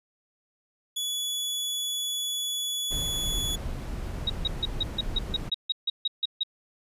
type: tone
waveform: sawtooth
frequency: 3410 Hz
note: G#7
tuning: 45 cents sharp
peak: -25 dBFS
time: 0.96-3.56 s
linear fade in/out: 10 ms
type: noise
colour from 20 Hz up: brown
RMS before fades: -33 dBFS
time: 2.9-5.5 s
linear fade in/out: 20 ms
type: tone bursts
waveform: sine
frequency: 3804 Hz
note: A#7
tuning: 34 cents sharp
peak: -23 dBFS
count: 13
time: 4.27-6.434 s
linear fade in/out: 5 ms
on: 28 ms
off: 150 ms
effects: resampled to 32000 Hz